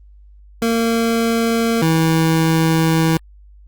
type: tone pair in turn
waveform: 25% pulse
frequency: 229.4 / 161.83 Hz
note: A#3 / E3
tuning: -28 / -32 cents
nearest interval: tritone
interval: 604 cents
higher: first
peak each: -11 / -9 dBFS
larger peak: second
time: 0.62-1.82 / 1.82-3.17 s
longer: second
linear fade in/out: 2 ms
effects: added 50 Hz sine -41 dBFS peak until 3.67 s + Opus 32 kbps